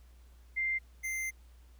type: tone pair in turn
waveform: sine / square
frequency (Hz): 2093 / 2085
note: C7 / C7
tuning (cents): 0 / -7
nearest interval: unison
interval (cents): 7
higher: first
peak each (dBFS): -29 / -34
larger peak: first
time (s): 0.56-0.79 / 1.03-1.31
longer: second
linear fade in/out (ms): 20
effects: added 60 Hz sine -54 dBFS peak until 1.79 s + pink hiss -68 dBFS RMS until 1.79 s